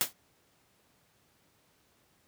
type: noise with exponential decay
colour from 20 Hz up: white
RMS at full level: -23 dBFS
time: 0.01-0.13 s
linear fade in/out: 0 ms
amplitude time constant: 25 ms
effects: pink hiss -68 dBFS RMS until 2.27 s + high-pass 80 Hz 12 dB/octave